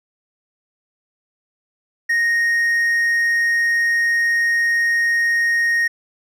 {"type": "tone", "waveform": "triangle", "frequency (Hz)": 1863, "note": "A#6", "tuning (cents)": -2, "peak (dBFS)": -13, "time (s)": [2.09, 5.88], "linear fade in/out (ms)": 10, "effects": []}